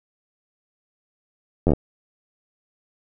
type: slowing click train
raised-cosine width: 2 ms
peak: -5 dBFS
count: 6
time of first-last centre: 1.67-1.735 s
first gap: 11 ms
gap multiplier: 1.08
effects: none